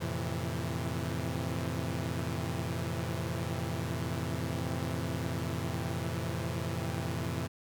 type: chord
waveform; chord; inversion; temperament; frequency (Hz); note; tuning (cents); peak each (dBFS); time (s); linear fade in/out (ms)
sawtooth; F major seventh; none; equal with one note detuned; 87.31 / 112.38 / 130.81 / 164.81; F2 / A2 / C3 / E3; 0 / +37 / 0 / 0; -34; 0-7.48; 20
effects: none